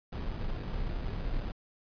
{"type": "noise with sample-and-hold", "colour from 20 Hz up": "brown", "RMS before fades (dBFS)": -34, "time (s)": [0.12, 1.52], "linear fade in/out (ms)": 5, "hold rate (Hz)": 2100, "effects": ["resampled to 11025 Hz"]}